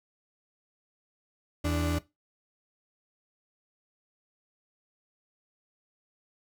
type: tone pair together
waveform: 35% pulse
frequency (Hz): 82.57 / 293.7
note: E2 / D4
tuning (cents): +3 / 0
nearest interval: octave + minor seventh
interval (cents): 2197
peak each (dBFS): -27 / -28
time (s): 1.64-1.99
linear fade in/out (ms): 10
effects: noise-tail reverb RT60 0.2 s tail -17 dB re dry